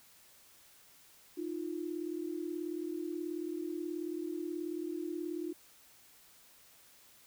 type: tone pair together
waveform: sine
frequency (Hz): 310.7 / 349.2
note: D#4 / F4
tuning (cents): -2 / 0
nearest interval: major second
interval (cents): 202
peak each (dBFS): -39 / -38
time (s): 1.37-5.53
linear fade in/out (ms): 10
effects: white hiss -61 dBFS RMS until 7.26 s